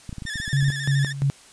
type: clicks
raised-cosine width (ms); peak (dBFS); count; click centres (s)
5; -21; 10; 0.093 / 0.128 / 0.183 / 0.222 / 0.253 / 0.357 / 0.401 / 0.479 / 0.627 / 0.683
type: tone with vibrato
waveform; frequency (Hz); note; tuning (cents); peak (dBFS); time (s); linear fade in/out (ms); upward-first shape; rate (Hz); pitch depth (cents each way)
sawtooth; 1760; A6; 0; -25; 0.26-1.13; 10; square; 13; 51
type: tone with tremolo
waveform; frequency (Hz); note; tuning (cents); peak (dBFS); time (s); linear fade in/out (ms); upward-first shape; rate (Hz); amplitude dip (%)
sine; 138.7; C#3; +1; -17; 0.53-1.3; 0; square; 2.9; 75
effects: white hiss -49 dBFS RMS until 1.52 s + resampled to 22050 Hz